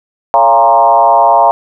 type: tone with frequency modulation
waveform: sine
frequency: 810 Hz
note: G#5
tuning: 43 cents flat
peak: -4 dBFS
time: 0.34-1.51 s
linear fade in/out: 0 ms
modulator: 123 Hz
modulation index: 1.7
effects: none